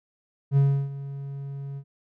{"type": "tone with ADSR envelope", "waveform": "triangle", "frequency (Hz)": 139, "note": "C#3", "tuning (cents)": 5, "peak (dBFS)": -13, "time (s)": [0.51, 1.84], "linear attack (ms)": 59, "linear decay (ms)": 320, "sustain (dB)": -17, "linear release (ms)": 67, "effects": []}